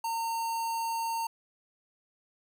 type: tone with notch filter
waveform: square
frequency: 914 Hz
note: A#5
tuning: 34 cents flat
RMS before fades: -32 dBFS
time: 0.04-1.27 s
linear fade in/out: 5 ms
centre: 3200 Hz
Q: 1.9
effects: none